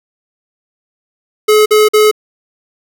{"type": "tone bursts", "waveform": "square", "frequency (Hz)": 426.6, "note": "G#4", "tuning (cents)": 46, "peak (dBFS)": -6, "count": 3, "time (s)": [1.48, 2.114], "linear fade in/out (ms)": 10, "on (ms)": 180, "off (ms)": 47, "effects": []}